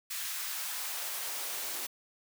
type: noise with high-pass filter sweep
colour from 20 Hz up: white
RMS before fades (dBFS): -37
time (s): 0.1-1.87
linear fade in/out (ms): 10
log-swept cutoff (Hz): 1600 to 330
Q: 1
effects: none